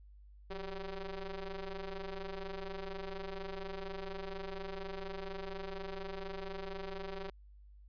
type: ring-modulated tone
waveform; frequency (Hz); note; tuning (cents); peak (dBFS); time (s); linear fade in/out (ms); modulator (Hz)
sawtooth; 190.9; G3; -46; -33; 0.5-7.3; 5; 203
effects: added 50 Hz sine -54 dBFS peak until 7.88 s + resampled to 11025 Hz